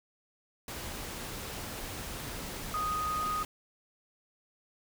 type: tone in noise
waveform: sine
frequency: 1244.5 Hz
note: D#6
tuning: in tune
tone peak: -30 dBFS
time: 2.74-3.43 s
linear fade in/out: 2 ms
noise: pink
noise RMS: -40 dBFS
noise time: 0.68-3.45 s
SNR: +7 dB
effects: none